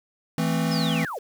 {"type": "chord", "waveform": "square", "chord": "A minor", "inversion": "second", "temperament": "equal", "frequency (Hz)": [164.81, 220, 261.6], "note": ["E3", "A3", "C4"], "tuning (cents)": [0, 0, 0], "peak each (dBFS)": [-25, -28, -29], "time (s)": [0.38, 1.05], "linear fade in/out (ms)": 2}
{"type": "linear sweep", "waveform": "sine", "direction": "down", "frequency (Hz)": [5274, 356.1], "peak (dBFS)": -29, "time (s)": [0.71, 1.19], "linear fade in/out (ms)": 10}
{"effects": ["8-bit"]}